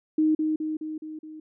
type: tone with echo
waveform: sine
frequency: 311.1 Hz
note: D#4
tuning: in tune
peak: -18 dBFS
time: 0.18-0.35 s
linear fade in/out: 5 ms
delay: 210 ms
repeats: 5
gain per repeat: -4 dB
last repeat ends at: 1.4 s
effects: none